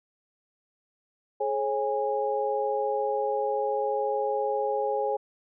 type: tone cluster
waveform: sine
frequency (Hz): 423.4 / 544 / 822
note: G#4 / C#5 / G#5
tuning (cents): +33 / -33 / -18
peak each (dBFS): -29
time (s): 1.4-5.17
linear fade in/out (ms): 10
effects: none